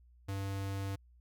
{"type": "tone", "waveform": "square", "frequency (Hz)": 98, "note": "G2", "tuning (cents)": 0, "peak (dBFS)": -36, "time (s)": [0.28, 0.96], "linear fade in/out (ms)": 10, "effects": ["added 60 Hz sine -59 dBFS peak until 1.2 s"]}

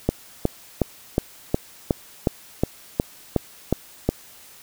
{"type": "click train", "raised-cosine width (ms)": 2, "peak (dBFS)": -4, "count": 12, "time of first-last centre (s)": [0.09, 4.09], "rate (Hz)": 2.75, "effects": ["white hiss -47 dBFS RMS until 4.62 s"]}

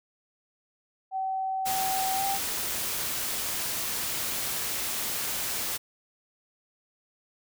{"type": "tone with pitch glide", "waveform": "sine", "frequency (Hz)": [764, 783.7], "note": ["G5", "G5"], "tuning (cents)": [-45, -1], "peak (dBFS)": -27, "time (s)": [1.11, 2.39], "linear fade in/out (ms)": 50, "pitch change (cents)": 44, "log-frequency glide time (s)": [2.13, 2.24]}
{"type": "noise", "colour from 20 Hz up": "white", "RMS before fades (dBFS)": -31, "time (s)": [1.65, 5.78], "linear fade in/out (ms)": 20}
{"effects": []}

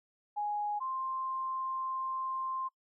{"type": "tone pair in turn", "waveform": "sine", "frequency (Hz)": [830.6, 1050.5], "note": ["G#5", "C6"], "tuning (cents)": [0, 7], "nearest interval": "major third", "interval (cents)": 407, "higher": "second", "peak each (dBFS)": [-31, -33], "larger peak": "first", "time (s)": [[0.36, 0.8], [0.8, 2.69]], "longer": "second", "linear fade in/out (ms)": 20, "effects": ["noise-tail reverb RT60 0.1 s tail -23 dB re dry"]}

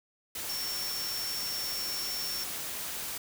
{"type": "tone in noise", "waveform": "sine", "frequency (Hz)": 5450, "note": "F8", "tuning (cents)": -43, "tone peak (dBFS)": -34, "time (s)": [0.49, 2.44], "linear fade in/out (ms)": 5, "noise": "white", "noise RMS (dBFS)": -37, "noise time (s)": [0.35, 3.18], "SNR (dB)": 0, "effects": []}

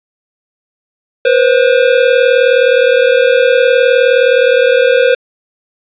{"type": "tone pair together", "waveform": "square", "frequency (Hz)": [485.9, 525.3], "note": ["B4", "C5"], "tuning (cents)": [-28, 7], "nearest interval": "minor second", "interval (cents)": 135, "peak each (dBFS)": -10, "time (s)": [1.25, 5.15], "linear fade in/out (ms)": 5, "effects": ["resampled to 8000 Hz", "7-bit"]}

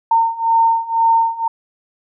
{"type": "beating tone pair", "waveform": "sine", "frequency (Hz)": [911, 913], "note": ["A#5", "A#5"], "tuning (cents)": [-40, -36], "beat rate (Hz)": 2, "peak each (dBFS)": [-16, -14], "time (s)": [0.11, 1.48], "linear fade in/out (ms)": 5, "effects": []}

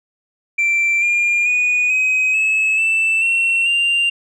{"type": "tone with pitch steps", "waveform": "sine", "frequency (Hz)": [2349, 2407, 2466, 2526, 2588, 2652, 2717, 2784], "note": ["D7", "D7", "D#7", "D#7", "E7", "E7", "F7", "F7"], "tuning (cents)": [0, 42, -16, 26, -32, 10, -48, -6], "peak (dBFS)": -11, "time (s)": [0.58, 4.1], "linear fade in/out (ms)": 10, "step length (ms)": 440, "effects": ["tanh soft clip ceiling -12 dBFS"]}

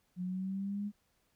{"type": "linear sweep", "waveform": "sine", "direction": "up", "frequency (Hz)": [178.6, 207.7], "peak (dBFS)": -34, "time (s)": [0.16, 0.92], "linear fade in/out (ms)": 50, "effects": ["pink hiss -75 dBFS RMS until 1.35 s"]}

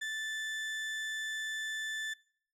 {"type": "tone", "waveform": "35% pulse", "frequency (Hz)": 1757, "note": "A6", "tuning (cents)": -3, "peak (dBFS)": -33, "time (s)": [0.01, 2.14], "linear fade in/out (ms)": 10, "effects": ["noise-tail reverb RT60 0.6 s tail -24 dB re dry", "low-pass 8000 Hz 12 dB/octave"]}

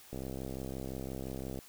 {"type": "click train", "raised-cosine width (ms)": 2, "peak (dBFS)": -27, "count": 97, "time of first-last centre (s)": [0.13, 1.589], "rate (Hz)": 65.8, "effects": ["white hiss -56 dBFS RMS until 1.68 s"]}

